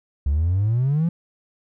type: exponential sweep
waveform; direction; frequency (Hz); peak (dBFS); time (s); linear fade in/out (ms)
triangle; up; 67.5 to 174.1; -14; 0.26-1.09; 5
effects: tanh soft clip ceiling -13 dBFS